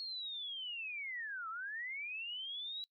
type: linear two-way sweep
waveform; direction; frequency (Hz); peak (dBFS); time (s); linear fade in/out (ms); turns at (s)
sine; down then up; 4336 to 1273 to 3933; -40; 0-2.84; 0; 1.49
effects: noise-tail reverb RT60 0.1 s tail -22 dB re dry